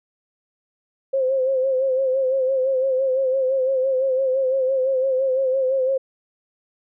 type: tone with vibrato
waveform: sine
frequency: 526 Hz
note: C5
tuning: 9 cents sharp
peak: -17 dBFS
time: 1.13-5.98 s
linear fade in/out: 10 ms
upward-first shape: sine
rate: 5.9 Hz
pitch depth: 52 cents each way
effects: none

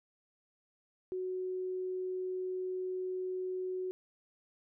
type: tone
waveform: sine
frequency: 370 Hz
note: F#4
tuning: in tune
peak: -34 dBFS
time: 1.12-3.91 s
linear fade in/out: 0 ms
effects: none

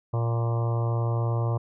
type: harmonic tone with a mistuned harmonic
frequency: 116.54 Hz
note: A#2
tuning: in tune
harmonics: 1 / 3 / 4 / 5 / 6 / 7 / 8 / 9 / 10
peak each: -23 / -37 / -37 / -37 / -40 / -42 / -42 / -40 / -44 dBFS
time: 0.13-1.58 s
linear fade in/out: 10 ms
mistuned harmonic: 8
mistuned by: +18 cents
effects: none

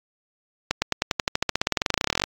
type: accelerating click train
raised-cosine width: 0.2 ms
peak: -3 dBFS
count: 30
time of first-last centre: 0.71-2.239 s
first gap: 110 ms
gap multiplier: 0.94
effects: AAC 64 kbps

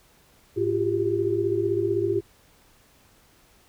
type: tone cluster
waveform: sine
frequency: 108 / 346.2 / 382.5 / 398 Hz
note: A2 / F4 / G4 / G4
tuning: -32 / -15 / -42 / +26 cents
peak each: -32 / -25 / -30 / -25 dBFS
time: 0.56-2.21 s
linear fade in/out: 20 ms
effects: pink hiss -58 dBFS RMS until 3.68 s

